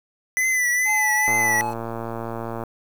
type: tone with vibrato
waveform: square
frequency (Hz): 2000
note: B6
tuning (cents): +21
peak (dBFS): -19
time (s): 0.37-1.61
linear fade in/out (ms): 0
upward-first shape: triangle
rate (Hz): 2.3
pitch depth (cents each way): 60
type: tone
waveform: triangle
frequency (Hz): 853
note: G#5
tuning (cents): +46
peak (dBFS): -22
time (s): 0.85-1.74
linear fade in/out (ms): 50
type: click train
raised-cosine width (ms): 1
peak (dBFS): -16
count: 157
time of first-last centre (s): 1.28-2.637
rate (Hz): 115
effects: 7-bit